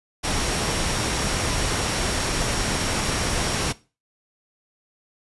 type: tone in noise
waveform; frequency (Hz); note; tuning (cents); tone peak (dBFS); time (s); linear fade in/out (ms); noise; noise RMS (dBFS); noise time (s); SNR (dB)
sine; 5588; F8; 0; -35; 0.23-3.73; 20; pink; -24; 0.23-3.73; -14
effects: noise-tail reverb RT60 0.3 s tail -18 dB re dry + resampled to 24000 Hz